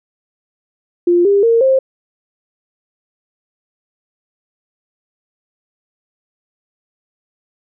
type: tone with pitch steps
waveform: sine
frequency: 349.2 / 401.1 / 460.8 / 529.3 Hz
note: F4 / G4 / A#4 / C5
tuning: 0 / +40 / -20 / +20 cents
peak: -8 dBFS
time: 1.07-1.79 s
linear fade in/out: 5 ms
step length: 180 ms
effects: none